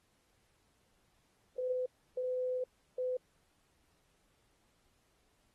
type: tone bursts at uneven times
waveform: sine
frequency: 506 Hz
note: B4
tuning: 42 cents sharp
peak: -32 dBFS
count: 3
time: 1.58-1.86 / 2.17-2.64 / 2.98-3.17 s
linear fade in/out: 5 ms
effects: pink hiss -74 dBFS RMS until 5.54 s + AAC 32 kbps